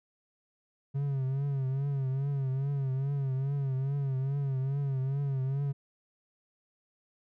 triangle tone with vibrato, 136.4 Hz, C#3, 28 cents flat, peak -26 dBFS, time 0.94-5.73 s, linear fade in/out 20 ms, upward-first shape triangle, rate 2.4 Hz, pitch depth 87 cents each way, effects none

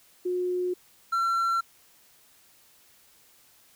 sine / triangle tone pair in turn, 361 / 1356.7 Hz, F#4 / E6, -43 / +49 cents, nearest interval octave + major seventh, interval 2292 cents, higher second, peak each -25 / -21 dBFS, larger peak second, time 0.25-0.74 / 1.12-1.61 s, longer neither, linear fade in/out 10 ms, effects white hiss -59 dBFS RMS until 3.75 s

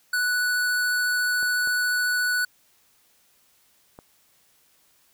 square tone with vibrato, 1480 Hz, F#6, in tune, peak -22 dBFS, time 0.13-2.45 s, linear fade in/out 5 ms, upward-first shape triangle, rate 14 Hz, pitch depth 8 cents each way
clicks, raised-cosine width 1 ms, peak -28 dBFS, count 3, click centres 1.429 / 1.674 / 3.989 s
effects white hiss -62 dBFS RMS until 5.13 s

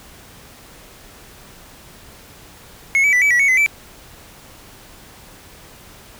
triangle tone with pitch steps, 2183 / 2290 / 1979 / 2293 / 1939 / 2220 / 2038 / 2321 Hz, C#7 / D7 / B6 / D7 / B6 / C#7 / C7 / D7, -27 / -44 / +3 / -42 / -32 / +2 / -46 / -21 cents, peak -10 dBFS, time 2.95-3.662 s, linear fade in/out 0 ms, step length 89 ms, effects pink hiss -43 dBFS RMS until 6.19 s

